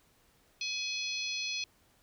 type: harmonic tone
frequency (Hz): 844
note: G#5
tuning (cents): +28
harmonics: 3 / 4 / 5 / 6 / 7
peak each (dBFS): -37 / -40 / -38 / -45 / -43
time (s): 0.61-1.64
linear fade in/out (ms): 2
effects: pink hiss -67 dBFS RMS until 2.02 s